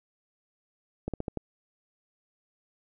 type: slowing click train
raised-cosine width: 2 ms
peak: -18 dBFS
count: 5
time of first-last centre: 1.08-1.373 s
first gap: 57 ms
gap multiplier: 1.17
effects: none